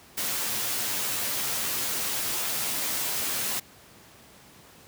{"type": "noise with comb filter", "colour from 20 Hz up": "white", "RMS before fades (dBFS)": -29, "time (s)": [0.17, 3.6], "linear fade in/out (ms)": 10, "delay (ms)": 12, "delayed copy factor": -0.55, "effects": ["pink hiss -52 dBFS RMS until 4.87 s", "high-pass 80 Hz 12 dB/octave"]}